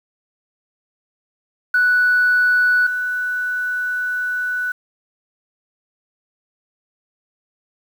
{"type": "tone pair in turn", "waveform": "sine", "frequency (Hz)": [1480, 1485.1], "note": ["F#6", "F#6"], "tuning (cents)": [0, 6], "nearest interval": "unison", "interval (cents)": 6, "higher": "second", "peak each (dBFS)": [-11, -19], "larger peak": "first", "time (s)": [[1.74, 2.87], [2.87, 4.72]], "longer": "second", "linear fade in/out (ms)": 5, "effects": ["tanh soft clip ceiling -8 dBFS", "7-bit"]}